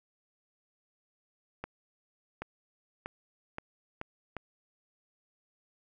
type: accelerating click train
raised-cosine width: 0.5 ms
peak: -22 dBFS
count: 6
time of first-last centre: 1.64-4.367 s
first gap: 780 ms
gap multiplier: 0.82
effects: none